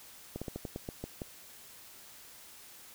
slowing click train, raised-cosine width 2 ms, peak -24 dBFS, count 9, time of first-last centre 0.36-1.218 s, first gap 56 ms, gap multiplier 1.18, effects white hiss -53 dBFS RMS until 2.94 s

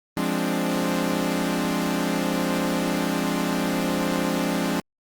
sawtooth chord, D half-diminished seventh, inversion first, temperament equal, 174.61 / 207.7 / 261.6 / 293.7 Hz, F3 / Ab3 / C4 / D4, 0 / 0 / 0 / 0 cents, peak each -24 dBFS, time 0.17-4.8 s, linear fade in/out 0 ms, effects Opus 32 kbps

